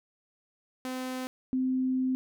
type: tone pair in turn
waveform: sawtooth / sine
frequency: 256.6 / 258.5 Hz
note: C4 / C4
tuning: -34 / -21 cents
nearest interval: unison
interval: 13 cents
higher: second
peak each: -29 / -25 dBFS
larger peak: second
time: 0.85-1.27 / 1.53-2.15 s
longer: second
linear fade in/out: 0 ms
effects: none